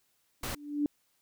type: tone with exponential growth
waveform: sine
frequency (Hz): 292.2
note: D4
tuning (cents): -9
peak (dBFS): -23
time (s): 0.41-0.86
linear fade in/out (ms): 1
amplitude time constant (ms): 97
type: noise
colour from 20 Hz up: pink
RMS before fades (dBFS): -36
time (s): 0.43-0.55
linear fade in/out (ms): 5
effects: white hiss -73 dBFS RMS until 1.21 s